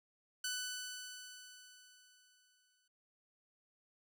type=tone with exponential decay; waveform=10% pulse; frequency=1495 Hz; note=F#6; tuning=17 cents sharp; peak=-28 dBFS; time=0.44-2.88 s; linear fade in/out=5 ms; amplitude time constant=530 ms; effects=none